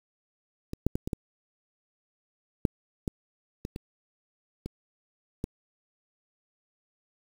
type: clicks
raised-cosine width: 3 ms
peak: -21 / -10 / -15 / -18 / -16 / -9 / -16 / -21 / -23 / -22 / -17 dBFS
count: 11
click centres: 0.734 / 0.866 / 0.955 / 1.075 / 1.132 / 2.652 / 3.078 / 3.651 / 3.761 / 4.66 / 5.441 s
effects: 7-bit